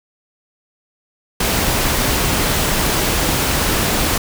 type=noise; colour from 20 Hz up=pink; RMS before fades=-17 dBFS; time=1.4-4.18 s; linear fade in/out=5 ms; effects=none